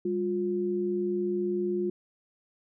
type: tone pair together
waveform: sine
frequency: 199.5 / 355.2 Hz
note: G3 / F4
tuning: +31 / +29 cents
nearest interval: minor seventh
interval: 998 cents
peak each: -32 / -27 dBFS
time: 0.05-1.9 s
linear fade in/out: 5 ms
effects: none